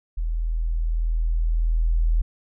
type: tone with level ramp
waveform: sine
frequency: 40.82 Hz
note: E1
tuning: 16 cents flat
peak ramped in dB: -22 to -16 dBFS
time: 0.17-2.22 s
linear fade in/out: 10 ms
effects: none